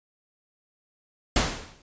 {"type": "noise with exponential decay", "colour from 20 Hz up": "pink", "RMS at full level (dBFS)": -19, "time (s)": [1.36, 1.82], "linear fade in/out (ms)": 2, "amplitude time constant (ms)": 100, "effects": ["resampled to 16000 Hz"]}